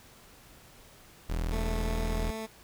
35% pulse tone, 40.84 Hz, E1, 15 cents flat, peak -27 dBFS, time 1.29-2.31 s, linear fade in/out 10 ms
15% pulse tone with vibrato, 220 Hz, A3, in tune, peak -29 dBFS, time 1.51-2.47 s, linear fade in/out 20 ms, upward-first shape triangle, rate 2.6 Hz, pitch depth 10 cents each way
effects pink hiss -55 dBFS RMS until 2.63 s

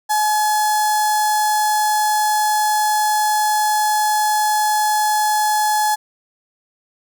sawtooth tone with notch filter, 850 Hz, G#5, 40 cents sharp, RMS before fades -17 dBFS, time 0.09-5.96 s, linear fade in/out 20 ms, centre 2600 Hz, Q 0.78, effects none

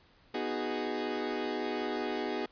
30% pulse chord, G# minor seventh, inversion first, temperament equal, 246.9 / 311.1 / 370 / 415.3 Hz, B3 / D#4 / F#4 / G#4, 0 / 0 / 0 / 0 cents, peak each -36 / -36 / -35 / -34 dBFS, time 0.34-2.46 s, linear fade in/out 5 ms, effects pink hiss -63 dBFS RMS until 2.51 s + resampled to 11025 Hz

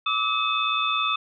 sine tone cluster, 1167 / 1285 / 2567 / 3552 Hz, D6 / E6 / E7 / A7, -11 / -45 / -47 / +16 cents, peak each -27 dBFS, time 0.06-1.16 s, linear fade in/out 5 ms, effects none

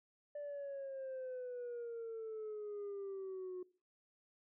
sine exponential sweep, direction down, 587.3 to 362.1 Hz, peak -40 dBFS, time 0.35-3.63 s, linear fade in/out 5 ms, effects noise-tail reverb RT60 0.4 s tail -21 dB re dry + tanh soft clip ceiling -40 dBFS

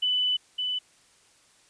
sine tone pair in turn, 2993 / 2993 Hz, F#7 / F#7, +19 / +19 cents, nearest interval unison, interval 0 cents, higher neither, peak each -22 / -26 dBFS, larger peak first, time 0.02-0.37 / 0.58-0.79 s, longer first, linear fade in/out 10 ms, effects white hiss -60 dBFS RMS until 1.69 s + resampled to 22050 Hz

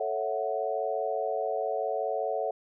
sine chord, F# minor seventh, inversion first, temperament equal, 440 / 554.4 / 659.3 / 740 Hz, A4 / C#5 / E5 / F#5, 0 / 0 / 0 / 0 cents, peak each -33 dBFS, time 0-2.51 s, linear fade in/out 5 ms, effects none

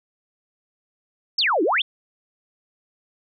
sine exponential two-way sweep, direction down then up, 5530 to 294.3 to 3744 Hz, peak -17 dBFS, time 1.38-1.82 s, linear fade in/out 5 ms, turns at 1.63 s, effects none

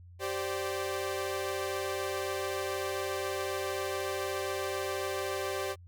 sawtooth chord, G suspended fourth, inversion none, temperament equal with one note detuned, 389.1 / 523.3 / 587.3 Hz, G4 / C5 / D5, -13 / 0 / 0 cents, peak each -31 / -34 / -34 dBFS, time 0.19-5.76 s, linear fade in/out 50 ms, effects added 88 Hz sine -49 dBFS peak until 5.87 s

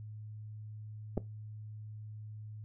clicks, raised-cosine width 2 ms, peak -28 / -18 dBFS, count 2, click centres 1.172 / 1.177 s, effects noise-tail reverb RT60 0.2 s tail -18 dB re dry + added 107 Hz sine -43 dBFS peak until 2.64 s

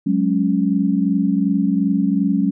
sine chord, F# suspended second, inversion none, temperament equal, 185 / 207.7 / 277.2 Hz, F#3 / G#3 / C#4, 0 / 0 / 0 cents, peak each -19 dBFS, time 0.06-2.51 s, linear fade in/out 10 ms, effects none

